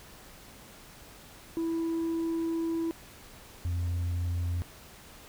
sine tone pair in turn, 329.6 / 87.3 Hz, E4 / F2, 0 / 0 cents, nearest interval octave + major seventh, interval 2300 cents, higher first, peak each -25 dBFS, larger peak neither, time 1.57-2.91 / 3.65-4.62 s, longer first, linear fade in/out 0 ms, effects tanh soft clip ceiling -27 dBFS + pink hiss -51 dBFS RMS until 5.28 s

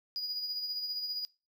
triangle tone with tremolo, 4905 Hz, D#8, 26 cents flat, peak -31 dBFS, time 0.16-1.25 s, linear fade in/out 0 ms, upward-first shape sine, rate 15 Hz, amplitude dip 45%, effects noise-tail reverb RT60 0.3 s tail -21 dB re dry

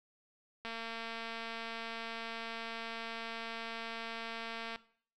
click train, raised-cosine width 0.3 ms, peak -26 dBFS, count 938, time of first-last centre 0.65-4.76 s, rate 228 Hz, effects noise-tail reverb RT60 0.5 s tail -17 dB re dry

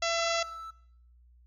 harmonic tone, 672 Hz, E5, 33 cents sharp, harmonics 1 / 2 / 3 / 4 / 5 / 6 / 7 / 8 / 9 / 10, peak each -31 / -34 / -36 / -37 / -38 / -39 / -39 / -40 / -41 / -41 dBFS, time 0.02-0.43 s, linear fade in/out 5 ms
triangle tone, 1318.5 Hz, E6, in tune, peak -38 dBFS, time 0.16-0.71 s, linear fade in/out 10 ms
effects noise-tail reverb RT60 0.7 s tail -21 dB re dry + added 60 Hz sine -56 dBFS peak until 1.46 s

